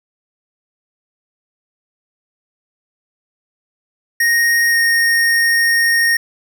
square tone with pitch glide, 1864.7 to 1852.9 Hz, A#6 to A#6, 0 to -11 cents, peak -12 dBFS, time 4.2-6.17 s, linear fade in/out 5 ms, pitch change -11 cents, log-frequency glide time 4.7-4.76 s, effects none

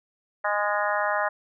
harmonic tone with a mistuned harmonic, 206.2 Hz, G#3, 12 cents flat, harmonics 3 / 4 / 5 / 6 / 7 / 8 / 9, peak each -28 / -29 / -30 / -31 / -31 / -32 / -33 dBFS, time 0.44-1.29 s, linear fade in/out 10 ms, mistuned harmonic 8, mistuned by +28 cents, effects none

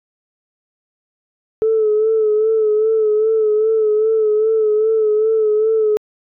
sine tone with vibrato, 434.1 Hz, A4, 23 cents flat, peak -11 dBFS, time 1.62-5.97 s, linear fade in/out 0 ms, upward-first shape sine, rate 2.5 Hz, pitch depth 43 cents each way, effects tanh soft clip ceiling -7 dBFS

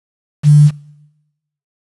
sine tone with quantisation, 148 Hz, D3, 14 cents sharp, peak -3 dBFS, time 0.43-0.71 s, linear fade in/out 50 ms, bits 5, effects noise-tail reverb RT60 1.0 s tail -23 dB re dry + resampled to 24000 Hz

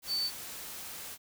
sine tone in noise, 4529 Hz, C#8, 36 cents sharp, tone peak -29 dBFS, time 0.07-0.31 s, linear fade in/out 50 ms, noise white, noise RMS -43 dBFS, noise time 0.02-1.18 s, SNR +11 dB, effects none

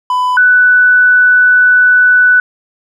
triangle / sine tone pair in turn, 1000 / 1489.7 Hz, B5 / F#6, +21 / +11 cents, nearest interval perfect fifth, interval 690 cents, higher second, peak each -8 / -4 dBFS, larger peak second, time 0.1-0.37 / 0.37-2.4 s, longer second, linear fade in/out 2 ms, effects none

